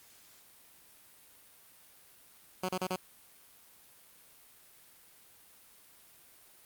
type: tone bursts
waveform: 10% pulse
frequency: 184.7 Hz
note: F#3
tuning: 3 cents flat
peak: -23 dBFS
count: 4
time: 2.63-2.961 s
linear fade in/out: 5 ms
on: 58 ms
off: 33 ms
effects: white hiss -59 dBFS RMS until 6.65 s + Opus 48 kbps